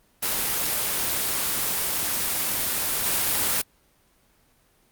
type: noise with level steps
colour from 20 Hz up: white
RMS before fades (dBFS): -25 / -23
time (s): 0.22-3.62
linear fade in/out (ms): 10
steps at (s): 3.04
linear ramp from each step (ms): 20
effects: pink hiss -62 dBFS RMS until 4.91 s + Opus 24 kbps